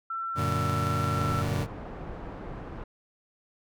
sine tone with vibrato, 1339 Hz, E6, 27 cents sharp, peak -30 dBFS, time 0.1-1.42 s, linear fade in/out 5 ms, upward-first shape sine, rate 1.3 Hz, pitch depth 9 cents each way
35% pulse chord, Gb augmented, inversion none, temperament just, 92.5 / 115.62 / 144.53 Hz, Gb2 / Bb2 / D3, 0 / -14 / -27 cents, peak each -29 / -30 / -29 dBFS, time 0.35-1.67 s, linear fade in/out 50 ms
pink low-pass noise, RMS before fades -39 dBFS, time 1.17-2.84 s, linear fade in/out 5 ms, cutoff 1100 Hz, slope 12 dB/octave
effects none

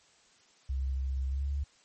sine tone with pitch glide, 66.4 to 70.35 Hz, C2 to C#2, +26 to +26 cents, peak -29 dBFS, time 0.69-1.64 s, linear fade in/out 10 ms, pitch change +100 cents, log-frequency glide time 1.28-1.5 s, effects white hiss -63 dBFS RMS until 1.84 s + MP3 32 kbps

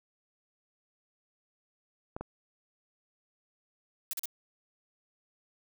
clicks, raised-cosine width 1 ms, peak -23 dBFS, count 2, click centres 2.165 / 2.21 s
blue noise bursts, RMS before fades -35 dBFS, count 3, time 4.11-4.256 s, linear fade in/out 0 ms, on 22 ms, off 40 ms
effects none

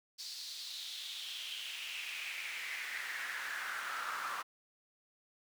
brown noise with high-pass filter sweep, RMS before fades -42 dBFS, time 0.18-4.43 s, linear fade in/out 20 ms, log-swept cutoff 4700 to 1200 Hz, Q 4.2, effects none

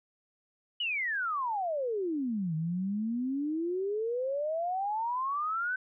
sine exponential two-way sweep, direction down then up, 3007 to 154.8 to 1539 Hz, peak -29 dBFS, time 0.8-5.76 s, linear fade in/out 5 ms, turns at 2.55 s, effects none

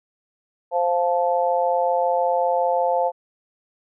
harmonic tone, 174.61 Hz, F3, in tune, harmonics 3 / 4 / 5, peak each -21 / -22 / -23 dBFS, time 0.71-3.12 s, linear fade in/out 50 ms, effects none

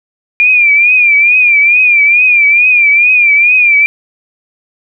sine tone with vibrato, 2399 Hz, D7, 36 cents sharp, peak -4 dBFS, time 0.4-3.86 s, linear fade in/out 0 ms, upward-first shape triangle, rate 2.3 Hz, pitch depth 100 cents each way, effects none

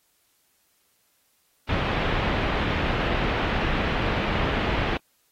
pink low-pass noise, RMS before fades -25 dBFS, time 1.69-4.97 s, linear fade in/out 2 ms, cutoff 3100 Hz, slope 24 dB/octave, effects white hiss -67 dBFS RMS until 5.31 s + AAC 48 kbps

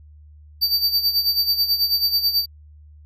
square tone with tremolo, 4631 Hz, D8, 25 cents flat, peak -15 dBFS, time 0.61-2.46 s, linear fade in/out 20 ms, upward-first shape sine, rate 9.2 Hz, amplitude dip 70%, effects added 75 Hz sine -43 dBFS peak until 3.05 s

